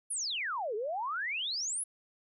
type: exponential two-way sweep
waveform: sine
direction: down then up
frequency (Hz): 11000 to 403.9 to 11000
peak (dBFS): -32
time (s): 0.1-1.84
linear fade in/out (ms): 10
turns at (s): 0.75
effects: none